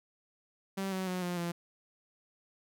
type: tone with pitch steps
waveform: sawtooth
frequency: 193.7 / 187.97 / 182.41 / 177.01 / 171.77 Hz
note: G3 / F#3 / F#3 / F3 / F3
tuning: -20 / +28 / -24 / +24 / -28 cents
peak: -29 dBFS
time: 0.77-1.52 s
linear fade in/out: 10 ms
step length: 150 ms
effects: none